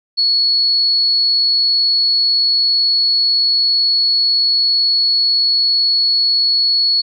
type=tone; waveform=sine; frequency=4379 Hz; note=C#8; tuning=22 cents flat; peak=-11 dBFS; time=0.17-7.02 s; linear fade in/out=20 ms; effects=none

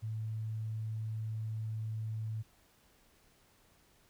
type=tone; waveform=sine; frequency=110 Hz; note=A2; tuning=in tune; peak=-35 dBFS; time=0.02-2.43 s; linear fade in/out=20 ms; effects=pink hiss -67 dBFS RMS until 4.09 s

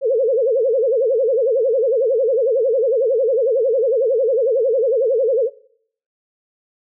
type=tone with vibrato; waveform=sine; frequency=490 Hz; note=B4; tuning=14 cents flat; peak=-13 dBFS; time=0.01-5.5 s; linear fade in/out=50 ms; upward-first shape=sine; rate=11 Hz; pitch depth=220 cents each way; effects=noise-tail reverb RT60 0.6 s tail -20 dB re dry

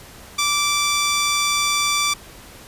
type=tone; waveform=10% pulse; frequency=1168 Hz; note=D6; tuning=10 cents flat; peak=-9 dBFS; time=0.38-2.14 s; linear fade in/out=10 ms; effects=pink hiss -42 dBFS RMS until 2.67 s + resampled to 32000 Hz

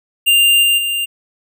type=tone with level steps; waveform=square; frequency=2794 Hz; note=F7; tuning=in tune; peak=-9 / -11 / -17 dBFS; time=0.26-1.06 s; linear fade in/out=20 ms; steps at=0.62 / 0.77 s; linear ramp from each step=20 ms; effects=none

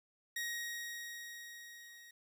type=tone with level ramp; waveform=sawtooth; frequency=1885 Hz; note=A#6; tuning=19 cents sharp; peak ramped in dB=-33 to -51 dBFS; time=0.36-2.11 s; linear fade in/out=5 ms; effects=12-bit

